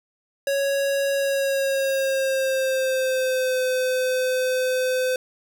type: tone with pitch glide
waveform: square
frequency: 554.4 to 511.3 Hz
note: C#5 to C5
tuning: 0 to -40 cents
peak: -21 dBFS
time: 0.47-5.16 s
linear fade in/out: 2 ms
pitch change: -140 cents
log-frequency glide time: 1.14-3.61 s
effects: none